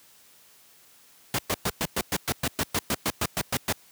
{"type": "noise bursts", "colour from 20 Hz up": "pink", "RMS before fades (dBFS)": -25, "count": 16, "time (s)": [1.34, 3.726], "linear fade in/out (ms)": 2, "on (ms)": 46, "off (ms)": 110, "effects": ["white hiss -56 dBFS RMS until 3.91 s", "high-pass 80 Hz 12 dB/octave"]}